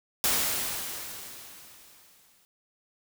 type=noise with exponential decay; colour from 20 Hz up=white; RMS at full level=-24 dBFS; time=0.24-2.45 s; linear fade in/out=0 ms; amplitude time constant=480 ms; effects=none